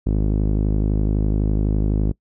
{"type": "tone with low-pass filter", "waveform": "sawtooth", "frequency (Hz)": 51.91, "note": "G#1", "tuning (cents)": 0, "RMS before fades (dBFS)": -19, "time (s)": [0.06, 2.12], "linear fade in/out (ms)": 10, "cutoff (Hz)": 320, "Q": 1.3, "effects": ["noise-tail reverb RT60 0.1 s tail -23 dB re dry"]}